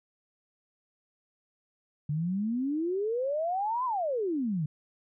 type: exponential two-way sweep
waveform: sine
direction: up then down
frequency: 143.3 to 1046.5 to 143.3 Hz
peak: -27 dBFS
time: 2.09-4.66 s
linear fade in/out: 5 ms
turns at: 3.85 s
effects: none